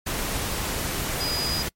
sine tone in noise, 4926 Hz, D#8, 18 cents flat, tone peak -26 dBFS, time 1.2-1.63 s, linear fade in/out 10 ms, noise pink, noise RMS -28 dBFS, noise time 0.06-1.69 s, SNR -1 dB, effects noise-tail reverb RT60 0.1 s tail -25 dB re dry + MP3 64 kbps

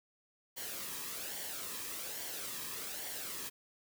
white noise with flanger, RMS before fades -42 dBFS, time 0.56-3.5 s, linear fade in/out 20 ms, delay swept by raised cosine 0.78 to 1.42 ms, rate 1.2 Hz, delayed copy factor -0.5, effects none

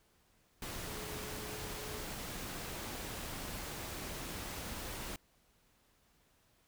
sine tone in noise, 425.3 Hz, G#4, 41 cents sharp, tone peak -49 dBFS, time 0.87-2.07 s, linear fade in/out 2 ms, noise pink, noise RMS -43 dBFS, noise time 0.62-5.16 s, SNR -9 dB, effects pink hiss -71 dBFS RMS until 6.67 s

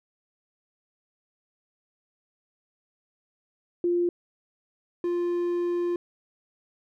sine / triangle tone pair in turn, 349.2 / 349.2 Hz, F4 / F4, 0 / 0 cents, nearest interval unison, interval 0 cents, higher neither, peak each -21 / -22 dBFS, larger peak first, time 3.84-4.09 / 5.04-5.96 s, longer second, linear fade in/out 2 ms, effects none

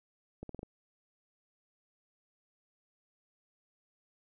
accelerating click train, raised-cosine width 2 ms, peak -29 dBFS, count 5, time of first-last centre 0.43-0.631 s, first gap 63 ms, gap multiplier 0.85, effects none

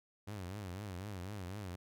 sawtooth tone with vibrato, 96.6 Hz, G2, 25 cents flat, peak -38 dBFS, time 0.27-1.76 s, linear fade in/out 10 ms, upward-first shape triangle, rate 4 Hz, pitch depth 200 cents each way, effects none

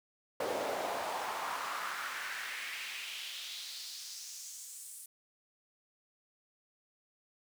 brown noise with high-pass filter sweep, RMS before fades -40 dBFS, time 0.4-5.06 s, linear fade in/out 5 ms, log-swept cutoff 500 to 9400 Hz, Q 2.5, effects none

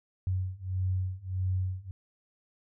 sine beating tone pair, 92.2 / 93.8 Hz, F#2 / F#2, -6 / +24 cents, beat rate 1.6 Hz, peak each -32 / -31 dBFS, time 0.27-1.91 s, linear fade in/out 0 ms, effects none

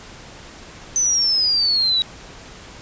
sine exponential sweep, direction down, 6160 to 3859 Hz, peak -15 dBFS, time 0.96-2.02 s, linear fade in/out 0 ms, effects pink hiss -40 dBFS RMS until 2.81 s + resampled to 16000 Hz

